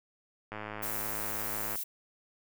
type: click train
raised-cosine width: 0.5 ms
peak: -24 dBFS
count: 132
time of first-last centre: 0.52-1.756 s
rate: 106 Hz
type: noise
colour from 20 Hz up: violet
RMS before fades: -36 dBFS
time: 0.82-1.84 s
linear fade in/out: 10 ms
effects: none